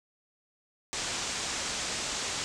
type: low-pass noise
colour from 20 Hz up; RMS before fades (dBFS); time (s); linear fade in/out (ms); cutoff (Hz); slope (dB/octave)
white; -34; 0.93-2.44; 0; 8000; 48
effects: none